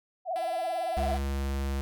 sine tone with vibrato, 698.5 Hz, F5, in tune, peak -28 dBFS, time 0.25-1.19 s, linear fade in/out 50 ms, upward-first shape sine, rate 18 Hz, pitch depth 140 cents each way
5% pulse tone, 336.3 Hz, E4, 35 cents sharp, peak -31 dBFS, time 0.36-1.18 s, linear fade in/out 0 ms
square tone with pitch glide, 69.1 to 68.5 Hz, C#2 to C#2, -5 to -20 cents, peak -29 dBFS, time 0.97-1.81 s, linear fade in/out 0 ms, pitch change -15 cents, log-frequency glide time 1.08-1.52 s
effects none

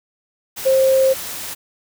sine tone in noise, 530 Hz, C5, 22 cents sharp, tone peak -11 dBFS, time 0.65-1.14 s, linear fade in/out 20 ms, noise white, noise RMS -29 dBFS, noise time 0.56-1.55 s, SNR +15 dB, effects none

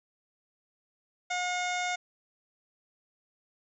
harmonic tone with a mistuned harmonic, 720 Hz, F#5, 47 cents flat, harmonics 1 / 2 / 3 / 4 / 5 / 6 / 7 / 8 / 9 / 10, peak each -32 / -37 / -34 / -46 / -40 / -51 / -49 / -47 / -44 / -46 dBFS, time 1.3-1.96 s, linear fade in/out 10 ms, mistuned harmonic 8, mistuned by -16 cents, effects none

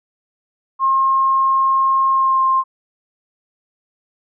sine tone with pitch glide, 1070 to 1057.1 Hz, C6 to C6, +38 to +17 cents, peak -12 dBFS, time 0.79-2.64 s, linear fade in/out 50 ms, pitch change -21 cents, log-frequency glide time 2.11-2.43 s, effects none

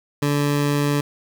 20% pulse tone, 144.7 Hz, D3, 25 cents flat, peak -13 dBFS, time 0.22-1.01 s, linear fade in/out 5 ms, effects 8-bit

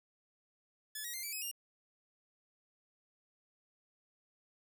5% pulse tone with pitch steps, 1722 / 1899.7 / 2096 / 2312 / 2550 / 2814 Hz, A6 / A#6 / C7 / D7 / D#7 / F7, -38 / +32 / +2 / -28 / +42 / +12 cents, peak -30 dBFS, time 0.95-1.514 s, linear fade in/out 5 ms, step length 94 ms, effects none

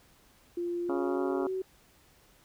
sine tone with pitch glide, 347.3 to 376.6 Hz, F4 to F#4, -10 to +31 cents, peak -30 dBFS, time 0.57-1.62 s, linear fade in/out 5 ms, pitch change +141 cents, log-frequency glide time 0.83-1.34 s
harmonic tone, 138.7 Hz, C#3, 1 cent sharp, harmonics 2 / 3 / 4 / 5 / 6 / 7 / 8 / 9 / 10, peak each -33 / -37 / -39 / -41 / -43 / -44 / -45 / -46 / -47 dBFS, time 0.89-1.47 s, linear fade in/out 2 ms
effects pink hiss -62 dBFS RMS until 2.44 s

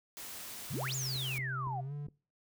white noise, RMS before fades -45 dBFS, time 0.17-1.38 s, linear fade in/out 0 ms
sine exponential two-way sweep, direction up then down, 103.5 to 7260 to 686 Hz, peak -36 dBFS, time 0.7-1.81 s, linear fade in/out 10 ms, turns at 0.95 s
triangle tone with pitch glide, 130.9 to 145.24 Hz, C3 to D3, +1 to -19 cents, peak -35 dBFS, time 0.73-2.07 s, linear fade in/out 5 ms, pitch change +180 cents, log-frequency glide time 1.83-1.93 s
clicks, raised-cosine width 3 ms, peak -37 dBFS, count 4, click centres 1.159 / 1.39 / 1.671 / 2.085 s
effects noise-tail reverb RT60 0.4 s tail -24 dB re dry

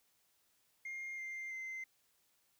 sine tone with pitch steps, 2122 / 2098 / 2074 Hz, C7 / C7 / C7, +24 / +4 / -16 cents, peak -39 dBFS, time 0.85-1.84 s, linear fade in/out 5 ms, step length 330 ms, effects tanh soft clip ceiling -40 dBFS + white hiss -75 dBFS RMS until 2.59 s

